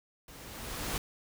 pink noise with level ramp, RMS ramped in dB -51 to -33 dBFS, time 0.28-0.98 s, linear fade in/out 2 ms, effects none

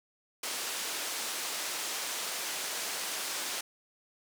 white band-pass noise, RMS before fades -36 dBFS, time 0.43-3.61 s, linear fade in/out 5 ms, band 330 to 8600 Hz, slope 12 dB/octave, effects none

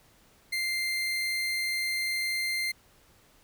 30% pulse tone, 2093 Hz, C7, in tune, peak -25 dBFS, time 0.52-2.72 s, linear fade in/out 10 ms, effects pink hiss -61 dBFS RMS until 3.43 s

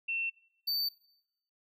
sine / square tone pair in turn, 2700 / 4572 Hz, E7 / D8, +41 / -47 cents, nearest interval major sixth, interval 912 cents, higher second, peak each -31 / -30 dBFS, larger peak second, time 0.08-0.3 / 0.67-0.89 s, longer neither, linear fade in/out 10 ms, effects noise-tail reverb RT60 0.8 s tail -21 dB re dry

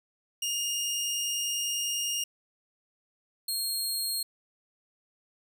20% pulse tone pair in turn, 2835 / 4248 Hz, F7 / C8, +25 / +25 cents, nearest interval perfect fifth, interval 700 cents, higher second, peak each -24 / -23 dBFS, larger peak second, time 0.42-2.24 / 3.48-4.23 s, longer first, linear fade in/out 5 ms, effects none

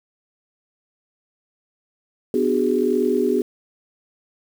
sine chord, G# half-diminished seventh, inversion first, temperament just, 249.2 / 299 / 373.8 / 415.3 Hz, B3 / D4 / F#4 / G#4, +16 / +31 / +18 / 0 cents, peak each -22 / -26 / -21 / -21 dBFS, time 2.34-3.42 s, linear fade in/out 2 ms, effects 7-bit

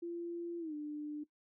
sine tone with pitch glide, 342.5 to 298.2 Hz, F4 to D4, -34 to +27 cents, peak -38 dBFS, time 0.02-1.24 s, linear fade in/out 10 ms, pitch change -239 cents, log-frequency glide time 0.59-0.74 s, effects noise-tail reverb RT60 0.1 s tail -17 dB re dry

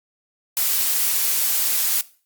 blue noise, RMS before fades -20 dBFS, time 0.57-2.01 s, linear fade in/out 0 ms, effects noise-tail reverb RT60 0.4 s tail -19 dB re dry + Opus 48 kbps

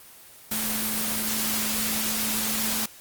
sine tone in noise, 218 Hz, A3, 16 cents flat, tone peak -33 dBFS, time 0.51-2.86 s, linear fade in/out 5 ms, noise white, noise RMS -27 dBFS, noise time 0.51-2.86 s, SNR -9 dB, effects white hiss -48 dBFS RMS until 3 s + Opus 24 kbps

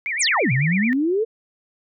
sine tone with vibrato, 2072 Hz, C7, 17 cents flat, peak -22 dBFS, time 0.06-0.93 s, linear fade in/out 0 ms, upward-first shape sine, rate 9.1 Hz, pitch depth 260 cents each way
sine exponential two-way sweep, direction down then up, 10500 to 121.1 to 463.9 Hz, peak -17 dBFS, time 0.19-1.25 s, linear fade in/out 20 ms, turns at 0.52 s
effects none

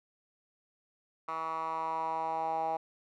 10% pulse tone with band-pass filter sweep, 161.5 Hz, E3, 35 cents flat, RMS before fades -34 dBFS, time 1.28-2.77 s, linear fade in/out 5 ms, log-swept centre 1200 to 770 Hz, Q 5.2, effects none

